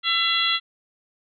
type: harmonic tone with a mistuned harmonic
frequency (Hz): 671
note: E5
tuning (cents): +31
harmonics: 2 / 3 / 4 / 5 / 6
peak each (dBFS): -27 / -27 / -27 / -22 / -27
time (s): 0.03-0.6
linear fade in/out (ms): 50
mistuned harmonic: 4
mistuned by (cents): +44
effects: none